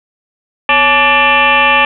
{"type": "tone with frequency modulation", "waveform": "sine", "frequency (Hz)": 1771, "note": "A6", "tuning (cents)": 11, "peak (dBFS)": -6, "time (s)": [0.69, 1.85], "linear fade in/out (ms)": 2, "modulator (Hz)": 304, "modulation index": 3.7, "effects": []}